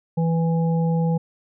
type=harmonic tone; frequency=165.1 Hz; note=E3; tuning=3 cents sharp; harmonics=1 / 3 / 5; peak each=-18 / -28 / -32 dBFS; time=0.17-1.18 s; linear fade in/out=10 ms; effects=none